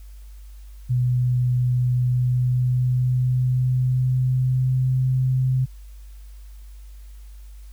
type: tone with pitch glide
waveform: sine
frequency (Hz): 124.5 to 129.49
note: B2 to C3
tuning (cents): +14 to -18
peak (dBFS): -17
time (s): 0.89-5.66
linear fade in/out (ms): 20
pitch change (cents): +68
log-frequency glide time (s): 2.01-5.09
effects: added 50 Hz sine -38 dBFS peak until 7.72 s + white hiss -58 dBFS RMS until 7.72 s